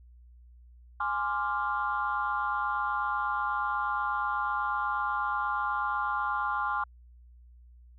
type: chord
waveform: sine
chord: D half-diminished seventh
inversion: second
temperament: equal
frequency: 830.6 / 1046.5 / 1174.7 / 1396.9 Hz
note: Ab5 / C6 / D6 / F6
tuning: 0 / 0 / 0 / 0 cents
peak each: -33 / -32 / -33 / -32 dBFS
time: 1-6.84 s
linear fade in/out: 5 ms
effects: tanh soft clip ceiling -18 dBFS + added 60 Hz sine -51 dBFS peak until 7.98 s